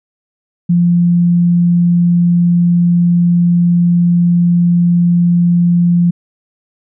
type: tone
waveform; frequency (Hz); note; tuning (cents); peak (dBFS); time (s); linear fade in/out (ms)
sine; 173.6; F3; -10; -7; 0.69-6.11; 10
effects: none